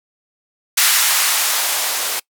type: noise with band-pass filter sweep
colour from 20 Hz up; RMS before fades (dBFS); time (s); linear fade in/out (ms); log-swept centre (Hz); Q
violet; -17; 0.77-2.2; 10; 1400 to 490; 1
effects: noise-tail reverb RT60 0.1 s tail -24 dB re dry